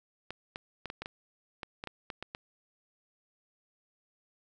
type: clicks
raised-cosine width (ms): 0.3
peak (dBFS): -22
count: 12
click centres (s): 0.306 / 0.559 / 0.857 / 0.901 / 1.02 / 1.059 / 1.632 / 1.839 / 1.873 / 2.102 / 2.226 / 2.349
effects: none